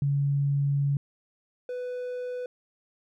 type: tone pair in turn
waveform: sine / triangle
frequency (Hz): 141.1 / 496.9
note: C#3 / B4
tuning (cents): +31 / +11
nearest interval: octave + minor seventh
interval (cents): 2180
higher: second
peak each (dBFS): -22 / -29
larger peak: first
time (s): 0.02-0.97 / 1.69-2.46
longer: first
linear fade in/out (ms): 2
effects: none